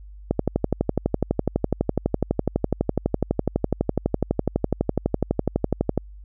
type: click train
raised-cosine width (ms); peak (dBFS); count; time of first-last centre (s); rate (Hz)
2; -6; 69; 0.31-5.977; 12
effects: added 50 Hz sine -39 dBFS peak until 6.24 s